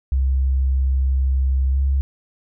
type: tone with pitch glide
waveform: sine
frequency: 66.2 to 68.06 Hz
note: C2 to C#2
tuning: +21 to -31 cents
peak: -15 dBFS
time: 0.12-2.01 s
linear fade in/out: 0 ms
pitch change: +48 cents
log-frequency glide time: 1.71-1.78 s
effects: none